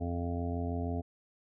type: harmonic tone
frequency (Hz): 86.3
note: F2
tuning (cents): -20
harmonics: 1 / 2 / 3 / 4 / 5 / 7 / 8 / 9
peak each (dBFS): -34 / -42 / -37 / -49 / -42 / -47 / -42 / -51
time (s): 0-1.02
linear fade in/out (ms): 20
effects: none